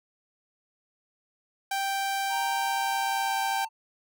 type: tone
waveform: sawtooth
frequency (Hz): 784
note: G5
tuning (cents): 0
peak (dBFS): -23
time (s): 1.71-3.65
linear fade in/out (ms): 5
type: tone with pitch glide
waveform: triangle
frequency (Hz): 929 to 895.3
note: A#5 to A5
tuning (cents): -6 to +30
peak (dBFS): -29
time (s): 2.29-3.69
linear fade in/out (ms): 50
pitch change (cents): -64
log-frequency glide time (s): 2.42-3.52
effects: none